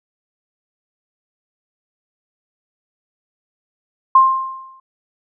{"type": "tone with exponential decay", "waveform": "sine", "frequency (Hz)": 1056, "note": "C6", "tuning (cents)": 16, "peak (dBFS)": -4, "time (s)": [4.15, 4.8], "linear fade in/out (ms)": 5, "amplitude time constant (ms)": 140, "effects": []}